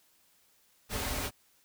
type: noise with comb filter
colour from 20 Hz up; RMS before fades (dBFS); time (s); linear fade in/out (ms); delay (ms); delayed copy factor
pink; -34; 0.89-1.31; 50; 6; -0.5
effects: white hiss -67 dBFS RMS until 1.64 s